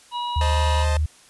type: harmonic tone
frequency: 965 Hz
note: B5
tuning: 40 cents flat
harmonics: 1 / 3 / 4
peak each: -25 / -34 / -36 dBFS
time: 0.11-0.86 s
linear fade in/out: 50 ms
type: tone with vibrato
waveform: sine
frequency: 76.4 Hz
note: D#2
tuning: 31 cents flat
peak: -18 dBFS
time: 0.36-1.06 s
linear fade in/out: 5 ms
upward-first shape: sine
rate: 4.6 Hz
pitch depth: 10 cents each way
type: chord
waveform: sawtooth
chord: A diminished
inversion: first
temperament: equal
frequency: 523.3 / 622.3 / 880 Hz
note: C5 / Eb5 / A5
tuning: 0 / 0 / 0 cents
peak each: -26 dBFS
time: 0.41-0.97 s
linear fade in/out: 2 ms
effects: white hiss -51 dBFS RMS until 1.29 s + resampled to 24000 Hz